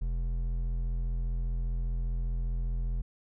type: tone with hard clipping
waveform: triangle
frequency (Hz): 42.5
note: F1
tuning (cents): -46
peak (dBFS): -30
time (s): 0.01-3.02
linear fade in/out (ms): 10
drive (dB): 11
effects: none